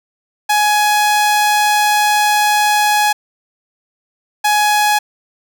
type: tone pair in turn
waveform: sawtooth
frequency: 838 / 838 Hz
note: G#5 / G#5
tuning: +15 / +15 cents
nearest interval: unison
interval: 0 cents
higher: neither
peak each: -7 / -7 dBFS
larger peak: neither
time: 0.49-3.13 / 4.44-4.99 s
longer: first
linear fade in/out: 10 ms
effects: none